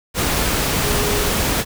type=tone in noise; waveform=sine; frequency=413.9 Hz; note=G#4; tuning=6 cents flat; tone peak=-24 dBFS; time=0.83-1.32 s; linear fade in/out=50 ms; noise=pink; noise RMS=-19 dBFS; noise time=0.14-1.65 s; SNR=-8 dB; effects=none